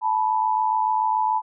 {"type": "tone pair together", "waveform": "sine", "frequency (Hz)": [874, 981], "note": ["A5", "B5"], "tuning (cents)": [-12, -12], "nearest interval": "major second", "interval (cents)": 200, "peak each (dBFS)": [-21, -22], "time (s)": [0.01, 1.42], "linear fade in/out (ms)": 50, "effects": []}